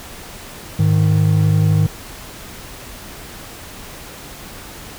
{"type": "tone pair together", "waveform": "triangle", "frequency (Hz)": [103.83, 155.47], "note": ["G#2", "D#3"], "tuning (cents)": [0, -1], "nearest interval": "perfect fifth", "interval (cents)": 699, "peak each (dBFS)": -12, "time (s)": [0.79, 1.87], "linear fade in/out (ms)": 5, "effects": ["pink hiss -35 dBFS RMS until 4.98 s"]}